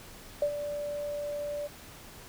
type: tone with ADSR envelope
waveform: sine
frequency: 584 Hz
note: D5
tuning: 10 cents flat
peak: -22 dBFS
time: 0.42-1.68 s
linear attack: 3 ms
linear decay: 78 ms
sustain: -10 dB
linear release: 22 ms
effects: pink hiss -49 dBFS RMS until 2.28 s